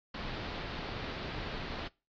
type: low-pass noise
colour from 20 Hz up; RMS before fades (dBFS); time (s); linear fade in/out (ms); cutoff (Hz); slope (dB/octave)
pink; -40; 0.14-1.88; 5; 4600; 48
effects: noise-tail reverb RT60 0.3 s tail -23 dB re dry + AAC 48 kbps